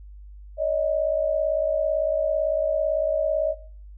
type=tone pair together; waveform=sine; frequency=570.1 / 628 Hz; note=C#5 / D#5; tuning=+48 / +16 cents; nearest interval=major second; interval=168 cents; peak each=-25 / -23 dBFS; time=0.57-3.55 s; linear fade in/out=50 ms; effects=noise-tail reverb RT60 0.5 s tail -18 dB re dry + added 50 Hz sine -40 dBFS peak until 3.97 s